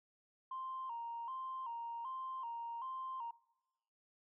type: tone with vibrato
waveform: sine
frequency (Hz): 987.8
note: B5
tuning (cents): 0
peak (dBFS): -40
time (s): 0.51-3.31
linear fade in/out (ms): 5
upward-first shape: square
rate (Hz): 1.3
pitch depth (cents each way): 100
effects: noise-tail reverb RT60 1.0 s tail -22 dB re dry + tanh soft clip ceiling -36 dBFS